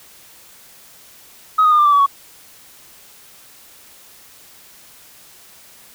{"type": "tone with pitch steps", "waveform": "sine", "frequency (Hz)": [1266, 1239.9, 1214.4, 1189.4, 1165, 1141, 1117.5], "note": ["D#6", "D#6", "D#6", "D6", "D6", "C#6", "C#6"], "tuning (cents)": [30, -6, -42, 22, -14, 50, 14], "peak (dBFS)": -8, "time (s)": [1.58, 2.063], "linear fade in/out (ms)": 10, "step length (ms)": 69, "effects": ["tanh soft clip ceiling -6 dBFS", "white hiss -45 dBFS RMS until 5.94 s"]}